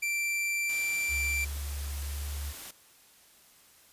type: tone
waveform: 45% pulse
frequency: 2349 Hz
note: D7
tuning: in tune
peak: -28 dBFS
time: 0.02-1.45 s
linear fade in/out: 10 ms
type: noise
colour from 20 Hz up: white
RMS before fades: -43 dBFS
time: 0.69-2.71 s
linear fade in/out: 5 ms
type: tone with pitch glide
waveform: sine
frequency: 71 to 71.95 Hz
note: C#2 to D2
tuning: +42 to -35 cents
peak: -33 dBFS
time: 1.08-2.54 s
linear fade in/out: 50 ms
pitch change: +23 cents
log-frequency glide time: 2.06-2.21 s
effects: white hiss -59 dBFS RMS until 3.92 s + resampled to 32000 Hz